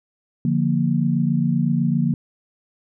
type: chord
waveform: sine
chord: Bb major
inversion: first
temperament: equal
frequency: 146.83 / 174.61 / 233.1 Hz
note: D3 / F3 / Bb3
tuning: 0 / 0 / 0 cents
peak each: -21 dBFS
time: 0.45-2.14 s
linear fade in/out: 2 ms
effects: none